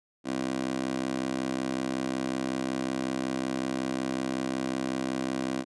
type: tone with high-pass filter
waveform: 15% pulse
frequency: 65.41 Hz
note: C2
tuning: in tune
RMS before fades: -31 dBFS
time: 0.24-5.65 s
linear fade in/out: 50 ms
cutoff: 300 Hz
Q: 2.3
effects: resampled to 22050 Hz